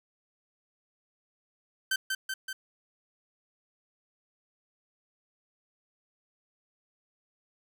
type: tone with echo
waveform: sawtooth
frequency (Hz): 1546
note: G6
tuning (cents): -24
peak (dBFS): -22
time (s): 1.91-1.96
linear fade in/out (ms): 5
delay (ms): 190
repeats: 3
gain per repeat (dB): -3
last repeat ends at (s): 2.53
effects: none